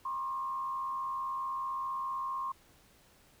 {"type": "tone with frequency modulation", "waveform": "sine", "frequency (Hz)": 1069, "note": "C6", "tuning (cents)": 37, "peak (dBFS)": -33, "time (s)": [0.05, 2.52], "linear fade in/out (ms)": 5, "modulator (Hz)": 84.5, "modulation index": 0.56, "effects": ["pink hiss -63 dBFS RMS until 3.4 s"]}